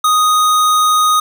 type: tone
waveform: square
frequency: 1244.5 Hz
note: D#6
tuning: in tune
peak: -10 dBFS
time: 0.04-1.2 s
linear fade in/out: 5 ms
effects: none